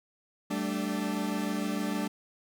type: chord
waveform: 40% pulse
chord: G suspended second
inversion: none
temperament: equal with one note detuned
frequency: 193.3 / 220 / 293.7 Hz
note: G3 / A3 / D4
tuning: -24 / 0 / 0 cents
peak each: -33 dBFS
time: 0.5-2.08 s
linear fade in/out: 10 ms
effects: none